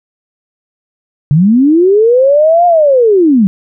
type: linear two-way sweep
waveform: sine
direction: up then down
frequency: 136.3 to 713 to 182.5 Hz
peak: -4 dBFS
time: 1.31-3.47 s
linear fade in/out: 0 ms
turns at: 2.66 s
effects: none